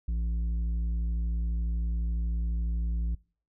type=tone with tanh clipping; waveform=sine; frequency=57 Hz; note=A#1; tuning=38 cents flat; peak=-28 dBFS; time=0.08-3.15 s; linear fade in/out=5 ms; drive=7 dB; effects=noise-tail reverb RT60 0.4 s tail -23 dB re dry